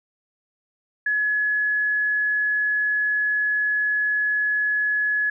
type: tone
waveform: sine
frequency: 1696 Hz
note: G#6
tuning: 36 cents sharp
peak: -19 dBFS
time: 1.06-5.3 s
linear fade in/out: 5 ms
effects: none